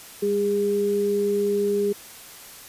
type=tone pair together; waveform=sine; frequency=201 / 406.7 Hz; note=G3 / G#4; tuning=+44 / -36 cents; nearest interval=octave; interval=1220 cents; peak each=-28 / -20 dBFS; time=0.22-1.93 s; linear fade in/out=10 ms; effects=white hiss -43 dBFS RMS until 2.68 s + resampled to 32000 Hz